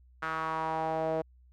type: tone with band-pass filter sweep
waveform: sawtooth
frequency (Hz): 160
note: D#3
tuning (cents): +49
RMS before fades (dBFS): -32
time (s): 0.22-1.22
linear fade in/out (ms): 10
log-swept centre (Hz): 1400 to 570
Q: 3.7
effects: added 62 Hz sine -56 dBFS peak until 1.52 s